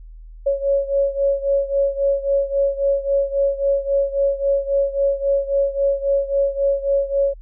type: beating tone pair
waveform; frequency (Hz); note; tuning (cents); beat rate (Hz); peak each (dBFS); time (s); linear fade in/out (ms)
sine; 554.4 / 558.1; C#5 / C#5; 0 / +12; 3.7; -18 / -21; 0.46-7.34; 10
effects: added 40 Hz sine -36 dBFS peak until 7.41 s